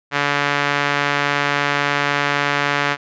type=tone with band-pass filter; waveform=sawtooth; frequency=143.6 Hz; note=D3; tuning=39 cents flat; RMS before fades=-19 dBFS; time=0.11-2.97 s; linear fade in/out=50 ms; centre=1800 Hz; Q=1.2; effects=resampled to 16000 Hz